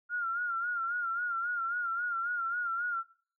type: tone with vibrato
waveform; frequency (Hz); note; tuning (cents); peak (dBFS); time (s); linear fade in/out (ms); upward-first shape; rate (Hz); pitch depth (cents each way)
sine; 1400; F6; +4; -30; 0.09-3.04; 50; sine; 3.7; 71
effects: noise-tail reverb RT60 0.5 s tail -23 dB re dry